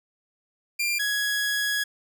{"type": "tone pair in turn", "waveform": "sawtooth", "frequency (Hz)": [2385, 1669.4], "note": ["D7", "G#6"], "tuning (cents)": [26, 9], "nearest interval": "tritone", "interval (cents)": 617, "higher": "first", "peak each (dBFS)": -20, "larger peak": "neither", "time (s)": [[0.79, 0.99], [0.99, 1.84]], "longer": "second", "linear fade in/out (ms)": 10, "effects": []}